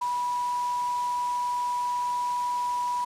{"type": "tone in noise", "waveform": "sine", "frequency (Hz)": 978, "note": "B5", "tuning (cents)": -17, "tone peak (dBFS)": -25, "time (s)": [0.01, 3.05], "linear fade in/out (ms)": 10, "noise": "white", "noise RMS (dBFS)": -42, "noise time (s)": [0.01, 3.05], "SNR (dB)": 14, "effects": ["low-pass 8000 Hz 12 dB/octave"]}